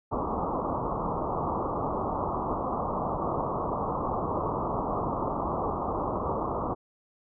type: low-pass noise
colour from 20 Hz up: white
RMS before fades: -30 dBFS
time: 0.11-6.75 s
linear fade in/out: 20 ms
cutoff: 1200 Hz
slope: 96 dB/octave
effects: none